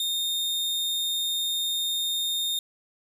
40% pulse tone, 3664 Hz, A#7, 31 cents flat, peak -24 dBFS, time 0-2.59 s, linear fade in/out 2 ms, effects none

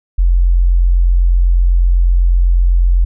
sine tone, 44 Hz, F1, 14 cents sharp, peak -7 dBFS, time 0.18-3.05 s, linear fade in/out 10 ms, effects none

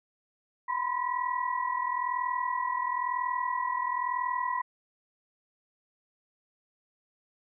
sine tone cluster, 984 / 1025 / 1935 Hz, B5 / C6 / B6, -7 / -36 / -36 cents, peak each -31 / -31 / -37 dBFS, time 0.68-4.62 s, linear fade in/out 10 ms, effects none

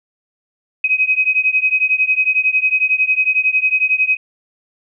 sine beating tone pair, 2522 / 2533 Hz, D#7 / D#7, +23 / +30 cents, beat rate 11 Hz, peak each -15 / -16 dBFS, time 0.84-4.17 s, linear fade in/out 5 ms, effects none

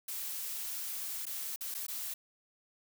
blue noise with dropouts, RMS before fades -39 dBFS, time 0.08-2.14 s, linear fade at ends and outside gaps 5 ms, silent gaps 1.255-1.265 / 1.561-1.608 / 1.743-1.748 / 1.867-1.882 s, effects none

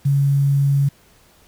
sine tone with quantisation, 139.9 Hz, C#3, 16 cents sharp, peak -13 dBFS, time 0.05-0.89 s, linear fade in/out 10 ms, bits 7, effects pink hiss -53 dBFS RMS until 1.47 s

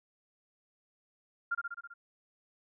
sine tone with echo, 1397 Hz, F6, in tune, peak -28 dBFS, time 1.51-1.55 s, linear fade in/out 10 ms, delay 65 ms, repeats 6, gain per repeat -3 dB, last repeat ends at 1.94 s, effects none

